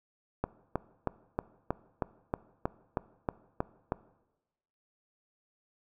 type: click train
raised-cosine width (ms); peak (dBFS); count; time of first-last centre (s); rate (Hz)
1; -15; 12; 0.44-3.921; 3.16
effects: noise-tail reverb RT60 1.0 s tail -19 dB re dry